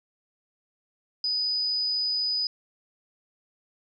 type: tone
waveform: sine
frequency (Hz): 4978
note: D#8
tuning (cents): 0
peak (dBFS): -24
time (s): 1.24-2.47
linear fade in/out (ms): 2
effects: none